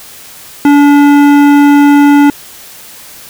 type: tone with hard clipping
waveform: sine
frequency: 287.5 Hz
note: D4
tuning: 37 cents flat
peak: -4 dBFS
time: 0.65-2.3 s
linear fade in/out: 2 ms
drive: 14 dB
effects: white hiss -32 dBFS RMS until 3.29 s